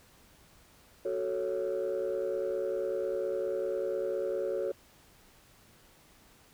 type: chord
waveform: sine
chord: F# minor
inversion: none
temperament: equal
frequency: 370 / 440 / 554.4 Hz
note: F#4 / A4 / C#5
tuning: 0 / 0 / 0 cents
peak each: -33 / -33 / -32 dBFS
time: 1.05-4.72 s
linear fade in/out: 5 ms
effects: tanh soft clip ceiling -25 dBFS + pink hiss -60 dBFS RMS until 6.53 s

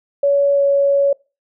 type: tone with pitch glide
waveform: sine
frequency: 564 to 560.1 Hz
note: C#5 to C#5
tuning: +30 to +18 cents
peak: -11 dBFS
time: 0.23-1.13 s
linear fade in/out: 5 ms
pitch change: -12 cents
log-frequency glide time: 0.55-0.62 s
effects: noise-tail reverb RT60 0.3 s tail -24 dB re dry

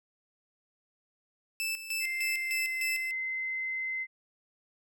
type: tone with tremolo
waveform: sawtooth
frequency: 2637 Hz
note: E7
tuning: in tune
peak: -27 dBFS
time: 1.6-3.11 s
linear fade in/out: 0 ms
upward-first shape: square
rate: 3.3 Hz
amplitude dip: 70%
type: tone with pitch glide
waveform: sine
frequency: 2093 to 2062 Hz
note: C7 to C7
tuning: 0 to -26 cents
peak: -31 dBFS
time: 2-4.07 s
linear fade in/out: 50 ms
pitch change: -26 cents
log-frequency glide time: 2.39-2.71 s
effects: none

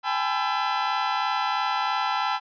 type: tone cluster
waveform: 40% pulse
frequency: 796 / 859 / 1005 / 1340 Hz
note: G5 / A5 / B5 / E6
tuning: +26 / -42 / +30 / +28 cents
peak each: -28 dBFS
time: 0.03-2.4 s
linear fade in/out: 50 ms
effects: resampled to 11025 Hz

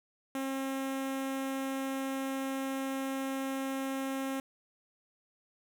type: tone with notch filter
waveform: sawtooth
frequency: 268.6 Hz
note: C4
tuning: 46 cents sharp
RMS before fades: -35 dBFS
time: 0.35-4.4 s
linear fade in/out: 2 ms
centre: 4600 Hz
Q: 1.9
effects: none

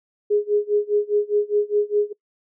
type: tone with tremolo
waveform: sine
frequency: 415.3 Hz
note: G#4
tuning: in tune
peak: -14 dBFS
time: 0.3-2.13 s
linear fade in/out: 10 ms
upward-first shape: sine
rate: 4.9 Hz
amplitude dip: 95%
effects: noise-tail reverb RT60 0.1 s tail -23 dB re dry

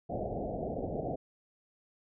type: low-pass noise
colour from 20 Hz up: white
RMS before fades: -36 dBFS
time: 0.09-1.16 s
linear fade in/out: 10 ms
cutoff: 750 Hz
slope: 96 dB/octave
effects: none

